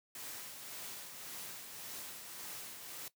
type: noise with tremolo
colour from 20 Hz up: white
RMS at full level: -45 dBFS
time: 0.15-3.08 s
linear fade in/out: 2 ms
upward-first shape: triangle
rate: 1.8 Hz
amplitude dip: 45%
effects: noise-tail reverb RT60 0.1 s tail -17 dB re dry + high-pass 100 Hz 12 dB/octave